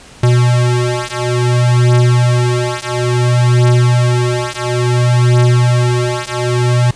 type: beating tone pair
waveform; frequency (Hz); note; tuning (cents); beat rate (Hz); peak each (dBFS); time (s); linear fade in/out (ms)
square; 122 / 122.58; B2 / B2; -21 / -13; 0.58; -13; 0.23-6.91; 5
effects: pink hiss -38 dBFS RMS until 6.95 s + resampled to 22050 Hz